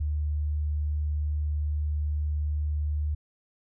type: tone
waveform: sine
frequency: 74.8 Hz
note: D2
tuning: 32 cents sharp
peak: -25 dBFS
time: 0-3.15 s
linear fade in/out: 10 ms
effects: none